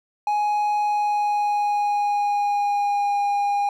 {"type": "tone with pitch glide", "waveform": "triangle", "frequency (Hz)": [834, 812.1], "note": ["G#5", "G#5"], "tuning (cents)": [7, -39], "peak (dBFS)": -17, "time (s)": [0.27, 3.69], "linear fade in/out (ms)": 2, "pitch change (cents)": -46, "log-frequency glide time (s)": [0.8, 3.2], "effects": []}